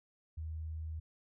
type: tone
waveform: sine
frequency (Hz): 79.3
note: D#2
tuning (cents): +33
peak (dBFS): -38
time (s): 0.37-1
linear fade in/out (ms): 10
effects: none